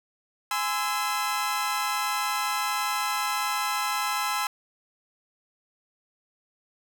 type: chord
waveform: sawtooth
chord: Ab augmented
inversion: none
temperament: equal with one note detuned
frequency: 830.6 / 1027.9 / 1318.5 Hz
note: Ab5 / C6 / E6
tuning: 0 / -31 / 0 cents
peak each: -27 / -26 / -26 dBFS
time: 0.51-4.47 s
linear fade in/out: 2 ms
effects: none